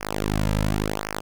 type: tone with flanger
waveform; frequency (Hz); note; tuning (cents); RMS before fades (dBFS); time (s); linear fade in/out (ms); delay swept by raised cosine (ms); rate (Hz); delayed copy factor
sawtooth; 51.91; G#1; 0; -25; 0-1.21; 20; 0.25 to 2.75; 0.92; -1
effects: none